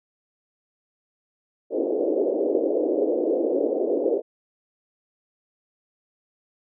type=band-pass noise; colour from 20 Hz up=white; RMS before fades=-23 dBFS; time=1.7-4.22 s; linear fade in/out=50 ms; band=290 to 560 Hz; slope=48 dB/octave; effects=none